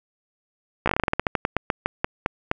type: slowing click train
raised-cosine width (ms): 0.5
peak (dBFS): -5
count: 20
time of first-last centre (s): 0.86-2.514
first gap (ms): 15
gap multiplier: 1.17
effects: none